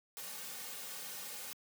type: noise with comb filter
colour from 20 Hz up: white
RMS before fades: -45 dBFS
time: 0.17-1.53 s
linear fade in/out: 0 ms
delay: 3 ms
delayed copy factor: -0.85
effects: high-pass 200 Hz 12 dB/octave